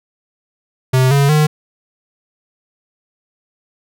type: tone with pitch steps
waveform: square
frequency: 129.5 / 140.41 / 152.23 Hz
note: C3 / C#3 / D#3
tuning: -17 / +23 / -38 cents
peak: -10 dBFS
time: 0.93-1.47 s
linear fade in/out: 10 ms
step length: 180 ms
effects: none